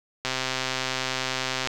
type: click train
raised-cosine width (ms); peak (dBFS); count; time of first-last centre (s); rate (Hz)
0.2; -9; 186; 0.25-1.673; 130
effects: none